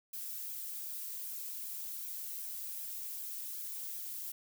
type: noise with flanger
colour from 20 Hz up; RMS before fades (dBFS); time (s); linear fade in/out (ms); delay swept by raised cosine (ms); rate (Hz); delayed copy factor
violet; -42; 0.13-4.32; 5; 1.2 to 3.1; 2.6; +0.65
effects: none